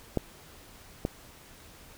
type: clicks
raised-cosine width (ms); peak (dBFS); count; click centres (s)
2; -12 / -14; 2; 0.173 / 1.051
effects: pink hiss -52 dBFS RMS until 1.97 s